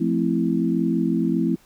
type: chord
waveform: sine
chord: F major seventh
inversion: none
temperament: equal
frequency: 174.61 / 220 / 261.6 / 329.6 Hz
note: F3 / A3 / C4 / E4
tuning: 0 / 0 / 0 / 0 cents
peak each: -24 dBFS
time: 0-1.56 s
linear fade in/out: 10 ms
effects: pink hiss -56 dBFS RMS until 1.65 s